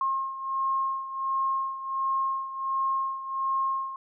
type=beating tone pair; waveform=sine; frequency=1072 / 1073.4 Hz; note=C6 / C6; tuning=+42 / +44 cents; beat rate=1.4 Hz; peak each=-27 / -32 dBFS; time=0.01-3.96 s; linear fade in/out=2 ms; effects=none

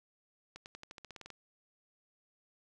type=accelerating click train; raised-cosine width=0.2 ms; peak=-30 dBFS; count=12; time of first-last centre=0.56-1.303 s; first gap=99 ms; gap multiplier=0.92; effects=none

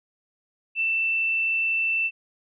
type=tone with frequency modulation; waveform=sine; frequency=2668 Hz; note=E7; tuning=20 cents sharp; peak=-21 dBFS; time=0.75-2.11 s; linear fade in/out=50 ms; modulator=26.2 Hz; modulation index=0.38; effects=none

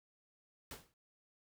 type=noise with exponential decay; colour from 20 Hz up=pink; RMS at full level=-44 dBFS; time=0.71-0.94 s; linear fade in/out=2 ms; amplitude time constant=48 ms; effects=none

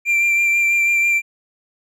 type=tone with vibrato; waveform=triangle; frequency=2367 Hz; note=D7; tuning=13 cents sharp; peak=-12 dBFS; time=0.05-1.22 s; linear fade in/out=50 ms; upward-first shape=sine; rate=6.1 Hz; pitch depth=17 cents each way; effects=none

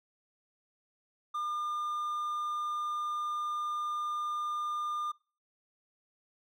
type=tone; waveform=triangle; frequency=1205 Hz; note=D6; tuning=44 cents sharp; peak=-30 dBFS; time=1.34-5.12 s; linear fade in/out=10 ms; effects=noise-tail reverb RT60 0.4 s tail -25 dB re dry

